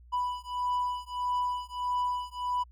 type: beating tone pair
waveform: triangle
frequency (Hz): 987.8 / 989.4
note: B5 / B5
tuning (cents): 0 / +3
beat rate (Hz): 1.6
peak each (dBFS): -30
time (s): 0.12-2.64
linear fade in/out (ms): 20
effects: added 60 Hz sine -51 dBFS peak until 2.71 s